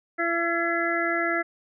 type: harmonic tone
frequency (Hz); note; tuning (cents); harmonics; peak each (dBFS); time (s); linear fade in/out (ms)
338; E4; +43; 1 / 2 / 4 / 5 / 6; -29 / -29 / -29 / -29 / -29; 0.18-1.43; 20
effects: none